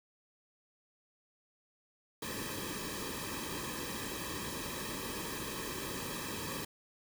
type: noise with comb filter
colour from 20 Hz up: pink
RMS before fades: -40 dBFS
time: 2.22-6.65 s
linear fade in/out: 5 ms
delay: 1.4 ms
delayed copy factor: -0.85
effects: none